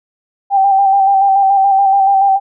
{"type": "tone with vibrato", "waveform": "sine", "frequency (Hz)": 784, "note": "G5", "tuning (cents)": 0, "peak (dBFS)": -7, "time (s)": [0.5, 2.4], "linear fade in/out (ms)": 50, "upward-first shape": "square", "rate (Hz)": 7, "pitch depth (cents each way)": 27, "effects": []}